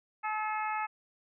harmonic tone, 430 Hz, A4, 40 cents flat, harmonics 2 / 3 / 4 / 5 / 6, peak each -33 / -36 / -42 / -41 / -43 dBFS, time 0.23-0.87 s, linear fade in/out 20 ms, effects none

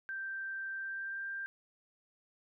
sine tone with pitch glide, 1568 to 1585.3 Hz, G6 to G6, 0 to +19 cents, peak -37 dBFS, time 0.09-1.46 s, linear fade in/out 0 ms, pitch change +19 cents, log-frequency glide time 0.76-1.28 s, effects none

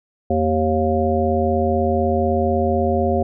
harmonic tone with a mistuned harmonic, 78 Hz, D#2, 5 cents sharp, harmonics 1 / 3 / 5 / 7 / 9, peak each -22 / -22 / -22 / -22 / -22 dBFS, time 0.3-3.23 s, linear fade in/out 5 ms, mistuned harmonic 1, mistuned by +150 cents, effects none

